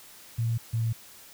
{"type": "tone pair in turn", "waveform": "sine", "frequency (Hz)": [115.3, 113.98], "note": ["A#2", "A#2"], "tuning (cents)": [-19, -38], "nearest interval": "unison", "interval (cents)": 19, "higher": "first", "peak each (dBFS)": -24, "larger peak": "neither", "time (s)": [[0.38, 0.58], [0.73, 0.93]], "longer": "neither", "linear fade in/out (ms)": 10, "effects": ["white hiss -50 dBFS RMS until 1.33 s"]}